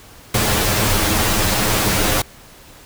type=noise with comb filter; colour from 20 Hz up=pink; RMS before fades=-17 dBFS; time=0.34-2.22 s; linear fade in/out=5 ms; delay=9.5 ms; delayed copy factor=+0.7; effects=pink hiss -43 dBFS RMS until 2.85 s